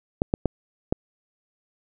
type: clicks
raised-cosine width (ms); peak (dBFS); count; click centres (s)
2; -7; 4; 0.219 / 0.339 / 0.457 / 0.925
effects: none

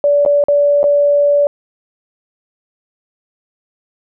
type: tone with dropouts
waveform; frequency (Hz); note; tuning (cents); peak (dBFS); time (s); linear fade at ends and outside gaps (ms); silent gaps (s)
sine; 577; D5; -31; -8; 0.04-1.47; 1; 0.251-0.261 / 0.439-0.484 / 0.831-0.84
effects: none

